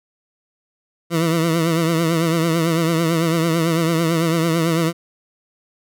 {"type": "tone with vibrato", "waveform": "20% pulse", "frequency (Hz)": 164.81, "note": "E3", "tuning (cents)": 0, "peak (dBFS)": -11, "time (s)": [1.1, 4.93], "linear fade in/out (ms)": 50, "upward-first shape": "triangle", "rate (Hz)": 9, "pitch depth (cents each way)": 75, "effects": []}